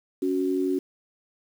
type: tone pair together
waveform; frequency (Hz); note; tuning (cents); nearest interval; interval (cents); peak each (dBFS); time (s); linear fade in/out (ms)
sine; 279 / 370; C#4 / F#4; +11 / 0; perfect fourth; 489; -25; 0.22-0.79; 5
effects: 8-bit